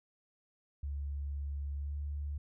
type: tone with pitch glide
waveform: sine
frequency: 71 to 72.53 Hz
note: C#2 to D2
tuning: +42 to -21 cents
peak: -35 dBFS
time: 0.83-2.38 s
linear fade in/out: 5 ms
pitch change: +37 cents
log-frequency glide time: 1.78-1.95 s
effects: none